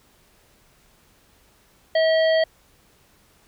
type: harmonic tone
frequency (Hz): 643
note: E5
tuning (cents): -43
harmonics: 1 / 3 / 5 / 7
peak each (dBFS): -16 / -26 / -30 / -33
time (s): 1.95-2.44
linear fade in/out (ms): 5
effects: pink hiss -58 dBFS RMS until 3.47 s